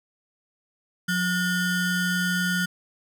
square ring-modulated tone, 812 Hz, G#5, 39 cents flat, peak -20 dBFS, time 1.08-2.66 s, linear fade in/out 10 ms, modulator 632 Hz, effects none

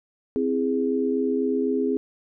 sine chord, C augmented, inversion none, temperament equal with one note detuned, 261.6 / 329.6 / 413.6 Hz, C4 / E4 / G#4, 0 / 0 / -7 cents, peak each -24 / -29 / -24 dBFS, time 0.36-1.97 s, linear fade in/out 0 ms, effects none

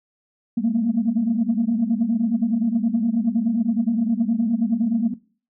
sine tone cluster, 201.7 / 216.8 / 228.6 / 238.2 Hz, G3 / A3 / A#3 / A#3, +50 / -25 / -34 / +38 cents, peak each -27 / -27 / -19 / -22 dBFS, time 0.57-5.14 s, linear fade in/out 10 ms, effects noise-tail reverb RT60 0.4 s tail -18 dB re dry + tanh soft clip ceiling -11 dBFS

